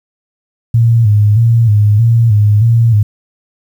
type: tone with vibrato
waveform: sine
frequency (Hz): 110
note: A2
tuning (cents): 0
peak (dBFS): -5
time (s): 0.74-3.03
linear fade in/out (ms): 5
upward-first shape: square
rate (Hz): 1.6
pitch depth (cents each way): 88
effects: 7-bit